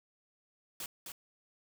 white noise with echo, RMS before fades -41 dBFS, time 0.8-0.86 s, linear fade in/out 2 ms, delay 260 ms, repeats 1, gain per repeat -4 dB, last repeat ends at 1.12 s, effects none

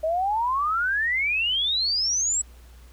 sine exponential sweep, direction up, 617 to 7902 Hz, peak -21 dBFS, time 0.03-2.42 s, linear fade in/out 10 ms, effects added 60 Hz sine -45 dBFS peak until 2.92 s + pink hiss -56 dBFS RMS until 2.92 s

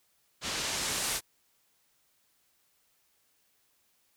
white noise with low-pass filter sweep, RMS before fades -33 dBFS, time 0.41-1.21 s, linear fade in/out 50 ms, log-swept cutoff 5100 to 11000 Hz, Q 0.87, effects white hiss -71 dBFS RMS until 4.16 s

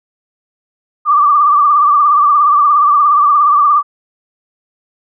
sine tone with vibrato, 1174.7 Hz, D6, in tune, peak -6 dBFS, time 1.05-3.83 s, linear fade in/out 50 ms, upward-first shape triangle, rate 17 Hz, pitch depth 80 cents each way, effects none

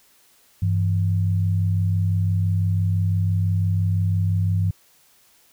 sine tone pair together, 98 / 163.94 Hz, G2 / E3, 0 / -9 cents, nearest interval major sixth, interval 891 cents, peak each -18 / -26 dBFS, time 0.62-4.71 s, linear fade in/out 5 ms, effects white hiss -57 dBFS RMS until 5.52 s

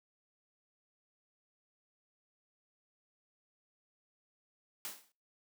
white noise with exponential decay, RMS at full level -38 dBFS, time 4.85-5.12 s, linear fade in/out 1 ms, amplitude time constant 57 ms, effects noise-tail reverb RT60 0.4 s tail -26 dB re dry + high-pass 200 Hz 12 dB/octave

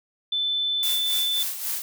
sine tone, 3520 Hz, A7, in tune, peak -22 dBFS, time 0.32-1.43 s, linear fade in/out 5 ms
blue noise with tremolo, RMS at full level -27 dBFS, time 0.83-1.82 s, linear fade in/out 0 ms, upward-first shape sine, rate 3.7 Hz, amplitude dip 60%
effects none

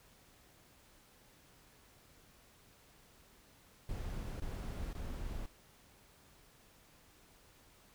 brown noise bursts, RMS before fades -41 dBFS, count 3, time 3.89-5.46 s, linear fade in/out 2 ms, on 510 ms, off 20 ms, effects pink hiss -64 dBFS RMS until 7.94 s

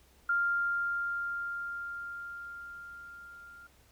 sine tone with level ramp, 1396.9 Hz, F6, in tune, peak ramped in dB -25 to -49 dBFS, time 0.29-3.67 s, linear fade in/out 5 ms, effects added 65 Hz sine -64 dBFS peak until 3.91 s + pink hiss -64 dBFS RMS until 3.91 s

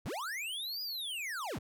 square linear two-way sweep, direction up then down, 30.87 to 4978 to 30.87 Hz, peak -37 dBFS, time 0.05-1.59 s, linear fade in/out 10 ms, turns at 0.82 s, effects none

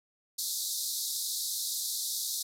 pink band-pass noise, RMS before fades -34 dBFS, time 0.38-2.43 s, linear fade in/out 10 ms, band 3700 to 15000 Hz, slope 96 dB/octave, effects none

